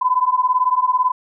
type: beating tone pair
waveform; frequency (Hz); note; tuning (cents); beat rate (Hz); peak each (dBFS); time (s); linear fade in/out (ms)
sine; 1000 / 1018; B5 / C6; +21 / -48; 18; -17; 0.01-1.12; 10
effects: none